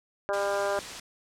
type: harmonic tone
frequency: 200 Hz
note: G3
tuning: 35 cents sharp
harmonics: 2 / 3 / 4 / 5 / 6 / 7 / 8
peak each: -33 / -28 / -35 / -36 / -38 / -37 / -39 dBFS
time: 0.29-0.79 s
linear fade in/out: 0 ms
type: noise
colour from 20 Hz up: white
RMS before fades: -38 dBFS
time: 0.33-1 s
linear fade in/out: 5 ms
effects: low-pass 7000 Hz 12 dB/octave